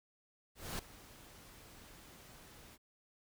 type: noise with ADSR envelope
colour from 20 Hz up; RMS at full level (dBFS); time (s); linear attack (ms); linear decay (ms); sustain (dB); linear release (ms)
pink; -40; 0.55-2.78; 240; 4; -17; 38
effects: none